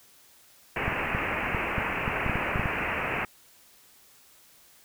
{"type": "low-pass noise", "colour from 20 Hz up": "white", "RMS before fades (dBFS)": -30, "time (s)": [0.76, 3.25], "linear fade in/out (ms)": 2, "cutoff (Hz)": 2700, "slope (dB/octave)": 96}
{"type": "clicks", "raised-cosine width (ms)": 5, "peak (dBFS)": -17, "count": 11, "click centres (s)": [0.88, 1.149, 1.548, 1.782, 2.079, 2.263, 2.297, 2.356, 2.559, 2.596, 2.658]}
{"effects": ["white hiss -57 dBFS RMS until 4.84 s"]}